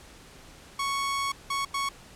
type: tone bursts at uneven times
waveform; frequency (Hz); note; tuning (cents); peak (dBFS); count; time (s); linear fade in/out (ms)
sawtooth; 1108.7; C#6; 0; -23; 3; 0.79-1.32 / 1.5-1.65 / 1.74-1.89; 5
effects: pink hiss -50 dBFS RMS until 2.15 s + low-pass 10000 Hz 12 dB/octave